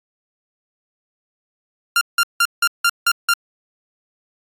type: tone bursts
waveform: sawtooth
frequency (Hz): 1391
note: F6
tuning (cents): -7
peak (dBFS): -9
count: 7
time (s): 1.96-3.337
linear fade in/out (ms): 2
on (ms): 51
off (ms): 170
effects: AAC 64 kbps